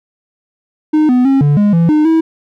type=tone with pitch steps; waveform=triangle; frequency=307.4 / 249.6 / 270.8 / 145.3 / 206.2 / 167.8 / 304.3 / 323.3 Hz; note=D#4 / B3 / C#4 / D3 / G#3 / E3 / D#4 / E4; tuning=-21 / +19 / -40 / -18 / -12 / +31 / -38 / -34 cents; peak=-5 dBFS; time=0.93-2.21 s; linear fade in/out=10 ms; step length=160 ms; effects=none